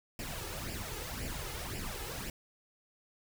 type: noise with flanger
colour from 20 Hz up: pink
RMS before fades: -40 dBFS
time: 0.19-2.3 s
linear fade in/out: 2 ms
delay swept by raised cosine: 0.39 to 2.39 ms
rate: 1.9 Hz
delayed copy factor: +0.65
effects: none